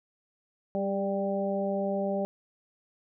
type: harmonic tone with a mistuned harmonic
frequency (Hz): 196.6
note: G3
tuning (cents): +5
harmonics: 1 / 2 / 3 / 4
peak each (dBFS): -31 / -34 / -30 / -37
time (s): 0.75-2.25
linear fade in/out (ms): 0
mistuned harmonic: 2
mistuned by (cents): +23
effects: none